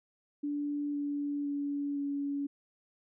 sine tone with pitch steps, 290.5 / 288 / 285.5 / 283 Hz, D4 / D4 / D4 / C#4, -19 / -34 / -49 / +36 cents, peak -31 dBFS, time 0.43-2.47 s, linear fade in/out 10 ms, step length 510 ms, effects none

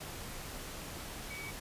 sine tone in noise, 2265 Hz, C#7, 37 cents sharp, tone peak -43 dBFS, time 1.3-1.51 s, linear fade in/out 10 ms, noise pink, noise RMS -44 dBFS, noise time 0-1.6 s, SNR -2 dB, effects resampled to 32000 Hz

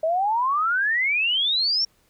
sine exponential sweep, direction up, 620 to 5588 Hz, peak -19 dBFS, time 0.03-1.85 s, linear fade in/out 5 ms, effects pink hiss -63 dBFS RMS until 2.09 s

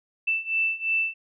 sine beating tone pair, 2654 / 2656.9 Hz, E7 / E7, +11 / +13 cents, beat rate 2.9 Hz, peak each -27 / -25 dBFS, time 0.27-1.14 s, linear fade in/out 10 ms, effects none

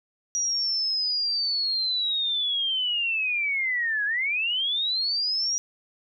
sine linear two-way sweep, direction down then up, 5780 to 1636 to 5780 Hz, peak -23 dBFS, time 0.35-5.58 s, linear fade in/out 0 ms, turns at 4.05 s, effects none

